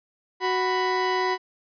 30% pulse tone pair together, 370.4 / 988.8 Hz, F#4 / B5, +2 / +2 cents, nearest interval octave + perfect fourth, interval 1700 cents, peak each -22 dBFS, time 0.4-1.38 s, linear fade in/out 50 ms, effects resampled to 11025 Hz

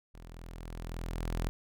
sawtooth tone with level ramp, 41.75 Hz, E1, 23 cents sharp, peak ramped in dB -44 to -26 dBFS, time 0.14-1.49 s, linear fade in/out 0 ms, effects none

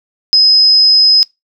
sine tone, 5070 Hz, D#8, 32 cents sharp, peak -4 dBFS, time 0.33-1.23 s, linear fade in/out 0 ms, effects noise-tail reverb RT60 0.2 s tail -24 dB re dry

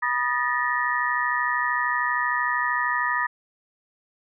sine tone cluster, 975 / 1231 / 1761 / 1894 Hz, B5 / D#6 / A6 / A#6, -23 / -19 / +1 / +27 cents, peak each -27 dBFS, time 0.02-3.27 s, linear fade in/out 10 ms, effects none

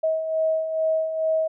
sine beating tone pair, 636 / 638.3 Hz, D#5 / D#5, +38 / +44 cents, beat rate 2.3 Hz, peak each -29 / -21 dBFS, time 0.03-1.48 s, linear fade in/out 10 ms, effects none

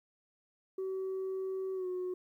sine tone with pitch glide, 380 to 364.9 Hz, F#4 to F#4, +46 to -24 cents, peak -32 dBFS, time 0.78-2.14 s, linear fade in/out 5 ms, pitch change -70 cents, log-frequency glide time 1.74-1.87 s, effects tanh soft clip ceiling -32 dBFS + 12-bit

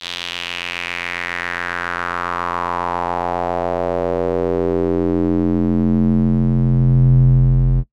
square tone with band-pass filter sweep, 43.65 Hz, F1, in tune, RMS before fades -17 dBFS, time 0-7.84 s, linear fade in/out 50 ms, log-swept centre 3600 to 96 Hz, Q 3.1, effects noise-tail reverb RT60 0.1 s tail -19 dB re dry

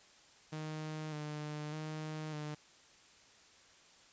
sawtooth tone with vibrato, 152.8 Hz, D#3, 31 cents flat, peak -36 dBFS, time 0.52-2.55 s, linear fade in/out 10 ms, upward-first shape square, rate 0.83 Hz, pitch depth 27 cents each way, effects white hiss -62 dBFS RMS until 4.12 s + resampled to 16000 Hz

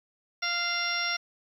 harmonic tone with a mistuned harmonic, 695 Hz, F5, 9 cents flat, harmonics 1 / 2 / 3 / 4 / 5 / 6 / 7 / 8, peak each -39 / -33 / -32 / -37 / -37 / -40 / -43 / -32 dBFS, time 0.42-1.17 s, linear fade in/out 10 ms, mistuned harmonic 5, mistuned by +25 cents, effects 10-bit

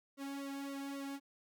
sawtooth tone with flanger, 277.2 Hz, C#4, in tune, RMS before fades -43 dBFS, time 0.17-1.2 s, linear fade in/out 50 ms, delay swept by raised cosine 1.2 to 2.09 ms, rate 3.7 Hz, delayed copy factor -0.85, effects none

